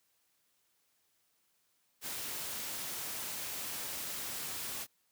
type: noise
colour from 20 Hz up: white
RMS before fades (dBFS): -40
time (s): 2.01-4.87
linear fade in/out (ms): 50
effects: white hiss -75 dBFS RMS until 5.11 s + high-pass 60 Hz 12 dB/octave